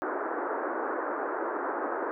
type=band-pass noise; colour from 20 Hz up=pink; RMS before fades=-32 dBFS; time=0.02-2.11 s; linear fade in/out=0 ms; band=300 to 1600 Hz; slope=48 dB/octave; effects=none